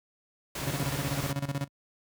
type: noise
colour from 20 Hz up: pink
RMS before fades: -35 dBFS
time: 0.55-1.32 s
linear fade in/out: 5 ms
type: tone with tremolo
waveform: 35% pulse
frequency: 139.9 Hz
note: C#3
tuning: 16 cents sharp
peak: -26 dBFS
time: 0.61-1.68 s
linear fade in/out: 50 ms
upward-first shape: square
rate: 16 Hz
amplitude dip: 80%
effects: high-pass 60 Hz 12 dB/octave